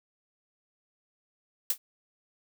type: noise with exponential decay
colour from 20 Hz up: blue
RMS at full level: -21 dBFS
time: 1.7-1.78 s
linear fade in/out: 2 ms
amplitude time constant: 17 ms
effects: none